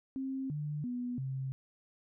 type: tone with pitch steps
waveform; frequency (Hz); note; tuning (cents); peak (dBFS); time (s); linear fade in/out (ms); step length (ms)
sine; 266.3 / 148.8 / 245.6 / 133.1; C4 / D3 / B3 / C3; +31 / +23 / -9 / +30; -34; 0.16-1.52; 0; 340
effects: none